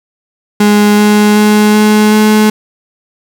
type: tone with pitch steps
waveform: 35% pulse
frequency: 207.7 / 209.3 / 210.8 / 212.4 / 214 Hz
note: G#3 / G#3 / G#3 / G#3 / A3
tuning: 0 / +14 / +26 / +39 / -48 cents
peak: -3 dBFS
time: 0.6-2.5 s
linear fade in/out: 5 ms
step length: 380 ms
effects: 7-bit